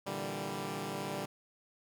10% pulse chord, E half-diminished seventh, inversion second, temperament equal with one note detuned, 116.54 / 146.83 / 163.68 / 196 Hz, Bb2 / D3 / E3 / G3, 0 / 0 / -12 / 0 cents, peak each -37 / -33 / -37 / -31 dBFS, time 0.06-1.26 s, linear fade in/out 10 ms, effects none

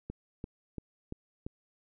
click train, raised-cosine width 3 ms, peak -25 dBFS, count 5, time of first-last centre 0.1-1.465 s, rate 2.93 Hz, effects none

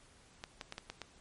clicks, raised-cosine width 0.2 ms, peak -24 dBFS, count 6, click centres 0.439 / 0.612 / 0.724 / 0.781 / 0.9 / 1.017 s, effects pink hiss -62 dBFS RMS until 1.2 s + MP3 48 kbps

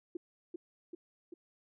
sine tone with echo, 345.7 Hz, F4, 18 cents flat, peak -35 dBFS, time 0.15-0.17 s, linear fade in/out 5 ms, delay 390 ms, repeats 3, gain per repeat -3 dB, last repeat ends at 1.34 s, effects none

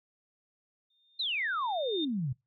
sine tone with exponential growth, 3636 Hz, A#7, 44 cents flat, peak -31 dBFS, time 0.9-2.05 s, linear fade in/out 5 ms, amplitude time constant 250 ms
sine exponential sweep, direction down, 4186 to 119.7 Hz, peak -29 dBFS, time 1.19-2.33 s, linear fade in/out 10 ms
effects noise-tail reverb RT60 0.2 s tail -21 dB re dry

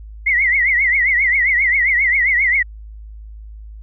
sine tone with vibrato, 2050 Hz, C7, 36 cents flat, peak -12 dBFS, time 0.26-2.63 s, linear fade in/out 10 ms, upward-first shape triangle, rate 7.5 Hz, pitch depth 160 cents each way, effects added 53 Hz sine -32 dBFS peak until 3.82 s

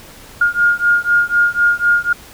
sine beating tone pair, 1418 / 1422 Hz, F6 / F6, +26 / +31 cents, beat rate 4 Hz, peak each -14 dBFS, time 0.41-2.13 s, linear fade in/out 5 ms, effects pink hiss -39 dBFS RMS until 2.33 s

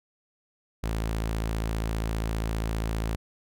sawtooth tone, 55 Hz, A1, in tune, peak -23 dBFS, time 0.83-3.16 s, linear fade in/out 10 ms, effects none

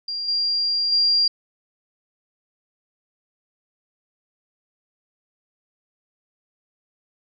sine tone with level steps, 4770 Hz, D8, 26 cents sharp, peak -25 / -19 / -15 dBFS, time 0.08-1.28 s, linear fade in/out 5 ms, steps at 0.28 / 0.92 s, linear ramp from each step 5 ms, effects none

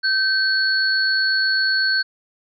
sine tone pair together, 1548 / 4394 Hz, G6 / C#8, -22 / -16 cents, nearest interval octave + tritone, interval 1806 cents, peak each -18 / -20 dBFS, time 0.03-2.03 s, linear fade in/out 20 ms, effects none

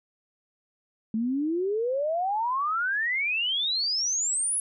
sine exponential sweep, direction up, 214.5 to 10670 Hz, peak -24 dBFS, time 1.14-4.6 s, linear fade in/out 2 ms, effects none

